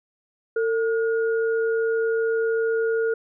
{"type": "tone pair together", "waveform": "sine", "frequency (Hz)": [451.3, 1434], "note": ["A4", "F6"], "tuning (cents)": [44, 45], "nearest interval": "octave + minor sixth", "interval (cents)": 2001, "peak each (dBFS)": [-20, -30], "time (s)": [0.56, 3.14], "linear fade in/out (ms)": 5, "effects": []}